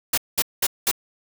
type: noise bursts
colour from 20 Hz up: white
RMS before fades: -20 dBFS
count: 4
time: 0.13-0.914 s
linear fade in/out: 5 ms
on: 46 ms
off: 200 ms
effects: none